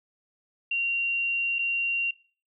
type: tone with dropouts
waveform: sine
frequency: 2760 Hz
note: F7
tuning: 21 cents flat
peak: -24 dBFS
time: 0.71-2.11 s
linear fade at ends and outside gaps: 5 ms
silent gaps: 1.586-1.59 s
effects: noise-tail reverb RT60 0.4 s tail -20 dB re dry